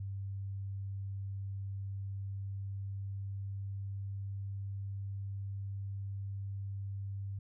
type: tone with pitch glide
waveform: sine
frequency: 98 to 98.62 Hz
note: G2 to G2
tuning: 0 to +11 cents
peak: -37 dBFS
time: 0-7.39 s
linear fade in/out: 5 ms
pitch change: +11 cents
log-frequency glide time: 1.73-4.47 s
effects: none